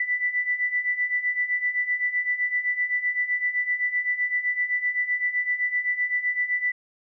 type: beating tone pair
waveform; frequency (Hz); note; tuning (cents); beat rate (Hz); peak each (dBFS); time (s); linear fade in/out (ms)
sine; 1975 / 1982.8; B6 / B6; 0 / +6; 7.8; -28 / -24; 0-6.72; 5
effects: none